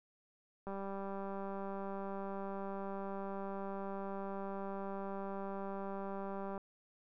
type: click train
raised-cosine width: 1 ms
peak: -30 dBFS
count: 1159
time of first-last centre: 0.67-6.578 s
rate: 196 Hz
effects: none